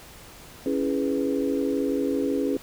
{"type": "chord", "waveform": "sine", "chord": "C# minor seventh", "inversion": "none", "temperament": "equal", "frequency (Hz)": [277.2, 329.6, 415.3, 493.9], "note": ["C#4", "E4", "G#4", "B4"], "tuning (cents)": [0, 0, 0, 0], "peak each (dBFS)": [-25, -31, -28, -30], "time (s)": [0.66, 2.57], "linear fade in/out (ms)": 2, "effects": ["pink hiss -46 dBFS RMS until 2.62 s"]}